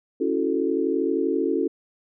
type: chord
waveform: sine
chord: F# minor seventh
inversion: second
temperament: equal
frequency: 277.2 / 329.6 / 370 / 440 Hz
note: C#4 / E4 / F#4 / A4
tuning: 0 / 0 / 0 / 0 cents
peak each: -26 dBFS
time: 0.2-1.68 s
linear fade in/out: 10 ms
effects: none